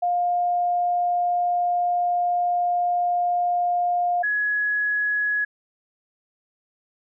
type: tone pair in turn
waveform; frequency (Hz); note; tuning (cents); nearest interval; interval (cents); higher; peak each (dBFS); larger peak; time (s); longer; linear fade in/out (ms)
sine; 707 / 1681.5; F5 / G#6; +21 / +21; octave + minor third; 1500; second; -19 / -20; first; 0.02-4.23 / 4.23-5.45; first; 10
effects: none